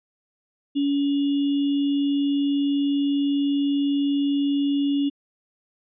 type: tone with sample-and-hold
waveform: sine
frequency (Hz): 282.6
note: C#4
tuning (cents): +34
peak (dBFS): -19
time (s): 0.75-5.1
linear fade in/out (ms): 20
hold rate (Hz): 3150
effects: resampled to 11025 Hz